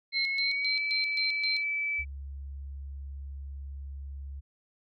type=tone with pitch glide; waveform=sine; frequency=2178 to 2308 Hz; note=C#7 to D7; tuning=-31 to -31 cents; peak=-28 dBFS; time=0.12-2.05 s; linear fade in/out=50 ms; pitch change=+100 cents; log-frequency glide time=0.3-0.8 s
type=tone with tremolo; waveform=sine; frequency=4126 Hz; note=C8; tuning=25 cents flat; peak=-28 dBFS; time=0.12-1.64 s; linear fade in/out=50 ms; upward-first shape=square; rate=3.8 Hz; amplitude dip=80%
type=tone; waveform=sine; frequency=69.1 Hz; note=C#2; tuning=5 cents flat; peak=-37 dBFS; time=1.98-4.41 s; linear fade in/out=20 ms
effects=none